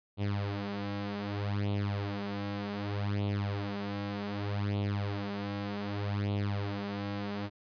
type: tone with flanger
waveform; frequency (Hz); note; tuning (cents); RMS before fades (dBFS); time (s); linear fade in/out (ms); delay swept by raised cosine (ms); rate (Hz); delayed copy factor
sawtooth; 101.4; G#2; -41; -34; 0.17-7.5; 50; 0.29 to 6.19; 0.65; +0.75
effects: resampled to 11025 Hz